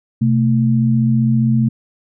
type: tone pair together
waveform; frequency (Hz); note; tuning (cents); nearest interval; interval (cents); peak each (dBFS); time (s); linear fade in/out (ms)
sine; 127.75 / 222.9; C3 / A3; -41 / +23; minor seventh; 964; -14; 0.21-1.69; 10
effects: none